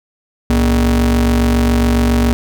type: ring-modulated tone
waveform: square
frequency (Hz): 87.31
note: F2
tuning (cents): 0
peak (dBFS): -8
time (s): 0.5-2.33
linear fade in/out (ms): 0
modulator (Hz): 151
effects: none